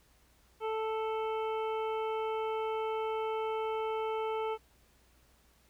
harmonic tone, 440 Hz, A4, in tune, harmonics 1 / 2 / 3 / 5 / 6 / 7, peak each -33 / -37 / -42 / -49 / -52 / -52 dBFS, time 0.6-4.58 s, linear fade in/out 50 ms, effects added 60 Hz sine -67 dBFS peak until 5.69 s + pink hiss -67 dBFS RMS until 5.69 s

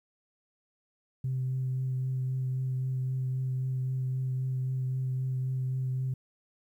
sine tone with vibrato, 129.8 Hz, C3, 13 cents flat, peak -27 dBFS, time 1.24-6.14 s, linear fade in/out 5 ms, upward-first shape triangle, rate 3.8 Hz, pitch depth 15 cents each way, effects tanh soft clip ceiling -24 dBFS + 11-bit

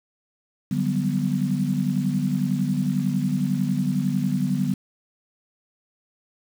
sine chord, G major seventh, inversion second, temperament equal, 146.83 / 185 / 196 / 246.9 Hz, D3 / F#3 / G3 / B3, 0 / 0 / 0 / 0 cents, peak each -26 dBFS, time 0.71-4.74 s, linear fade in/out 5 ms, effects 7-bit

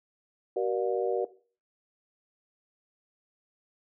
harmonic tone with a mistuned harmonic, 118.8 Hz, A#2, 33 cents sharp, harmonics 3 / 4 / 5 / 6, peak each -29 / -30 / -34 / -37 dBFS, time 0.56-1.25 s, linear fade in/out 5 ms, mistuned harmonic 3, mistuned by +110 cents, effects noise-tail reverb RT60 0.4 s tail -17 dB re dry

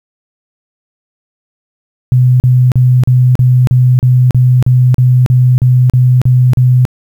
sine tone bursts, 126.1 Hz, B2, 36 cents sharp, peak -4 dBFS, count 15, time 2.12-6.852 s, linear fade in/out 0 ms, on 280 ms, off 38 ms, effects 7-bit

